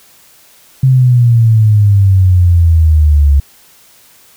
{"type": "exponential sweep", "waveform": "sine", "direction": "down", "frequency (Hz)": [133.1, 69.3], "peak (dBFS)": -4, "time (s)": [0.83, 3.4], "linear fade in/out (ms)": 5, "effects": ["white hiss -44 dBFS RMS until 4.36 s"]}